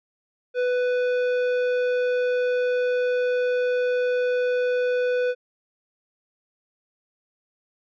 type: tone with tanh clipping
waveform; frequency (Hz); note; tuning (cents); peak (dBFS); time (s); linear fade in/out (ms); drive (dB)
triangle; 496.5; B4; +9; -22; 0.54-5.35; 50; 16
effects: none